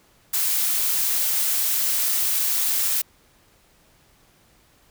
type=noise; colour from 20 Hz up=blue; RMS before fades=-22 dBFS; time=0.33-3.02 s; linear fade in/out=10 ms; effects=pink hiss -58 dBFS RMS until 4.9 s